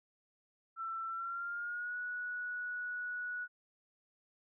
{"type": "tone with pitch glide", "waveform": "sine", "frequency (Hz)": [1338, 1467.6], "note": ["E6", "F#6"], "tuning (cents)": [25, -15], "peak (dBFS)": -37, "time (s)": [0.76, 3.48], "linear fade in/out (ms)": 50, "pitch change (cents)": 160, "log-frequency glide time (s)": [1.07, 1.96], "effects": []}